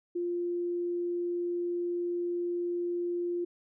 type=tone; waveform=sine; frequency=349.2 Hz; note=F4; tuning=in tune; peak=-29 dBFS; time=0.15-3.45 s; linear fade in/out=10 ms; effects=none